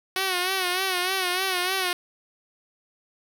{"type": "tone with vibrato", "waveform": "5% pulse", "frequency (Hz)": 370, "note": "F#4", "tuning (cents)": 0, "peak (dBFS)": -12, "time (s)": [0.16, 1.93], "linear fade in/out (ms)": 2, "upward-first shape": "sine", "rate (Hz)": 3.3, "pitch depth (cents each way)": 70, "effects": []}